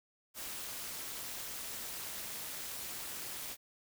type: noise with amplitude modulation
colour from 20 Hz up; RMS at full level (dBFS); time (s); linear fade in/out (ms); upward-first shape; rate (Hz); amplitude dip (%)
white; -40; 0.34-3.57; 50; sine; 262; 60
effects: none